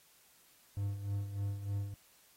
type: tone with tremolo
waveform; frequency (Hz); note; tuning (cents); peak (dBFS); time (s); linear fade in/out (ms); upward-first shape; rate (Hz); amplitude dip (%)
triangle; 100.4; G2; +42; -30; 0.77-1.94; 0; sine; 3.3; 65
effects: white hiss -65 dBFS RMS until 2.36 s + AAC 48 kbps